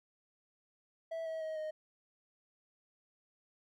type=tone with pitch steps; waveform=triangle; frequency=655 / 643.4 / 632 / 620.7 Hz; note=E5 / E5 / D#5 / D#5; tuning=-11 / -42 / +27 / -4 cents; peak=-35 dBFS; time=1.11-1.71 s; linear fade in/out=10 ms; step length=150 ms; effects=none